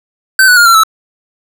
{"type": "tone with pitch steps", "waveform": "square", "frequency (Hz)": [1540, 1478.1, 1418.7, 1361.7, 1307], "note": ["G6", "F#6", "F6", "F6", "E6"], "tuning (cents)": [-31, -2, 27, -44, -15], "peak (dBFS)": -4, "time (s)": [0.39, 0.835], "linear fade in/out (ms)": 2, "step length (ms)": 89, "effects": []}